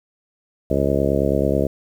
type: harmonic tone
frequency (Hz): 69.3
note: C#2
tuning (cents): 0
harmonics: 1 / 2 / 3 / 4 / 5 / 6 / 7 / 8 / 9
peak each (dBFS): -25 / -25 / -25 / -25 / -25 / -25 / -25 / -25 / -25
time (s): 0.7-1.67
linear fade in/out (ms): 5
effects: 8-bit